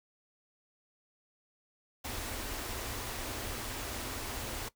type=band-stop noise; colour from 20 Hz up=pink; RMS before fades=-39 dBFS; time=2.04-4.69 s; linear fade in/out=10 ms; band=130 to 210 Hz; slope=96 dB/octave; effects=noise-tail reverb RT60 0.1 s tail -18 dB re dry